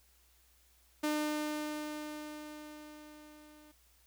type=tone with level ramp; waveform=sawtooth; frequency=301.8 Hz; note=D4; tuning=47 cents sharp; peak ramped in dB=-26 to -53 dBFS; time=1.03-3.72 s; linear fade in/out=10 ms; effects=added 60 Hz sine -68 dBFS peak until 4.06 s + white hiss -68 dBFS RMS until 4.06 s